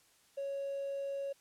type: tone with hard clipping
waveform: triangle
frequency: 554.4 Hz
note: C#5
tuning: in tune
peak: -36 dBFS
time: 0.37-1.33 s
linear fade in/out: 10 ms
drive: 4 dB
effects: white hiss -67 dBFS RMS until 1.4 s + low-pass 11000 Hz 12 dB/octave